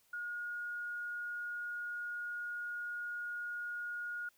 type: tone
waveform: sine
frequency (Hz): 1436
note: F6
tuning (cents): +48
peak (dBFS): -38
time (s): 0.13-4.29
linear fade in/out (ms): 5
effects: white hiss -71 dBFS RMS until 4.37 s